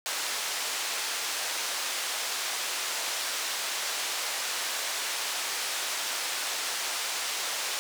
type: band-pass noise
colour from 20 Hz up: white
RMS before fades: -32 dBFS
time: 0.06-7.79 s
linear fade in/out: 0 ms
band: 570 to 6900 Hz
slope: 12 dB/octave
effects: none